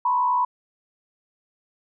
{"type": "tone with frequency modulation", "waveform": "sine", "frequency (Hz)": 987.8, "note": "B5", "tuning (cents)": 0, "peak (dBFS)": -18, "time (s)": [0.05, 0.45], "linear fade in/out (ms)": 5, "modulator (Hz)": 69.2, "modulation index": 0.66, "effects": []}